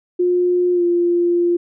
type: tone with pitch glide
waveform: sine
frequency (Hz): 356.9 to 347.5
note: F4 to F4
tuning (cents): +38 to -9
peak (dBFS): -13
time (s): 0.19-1.57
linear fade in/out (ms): 10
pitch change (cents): -47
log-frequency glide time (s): 0.73-0.83
effects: none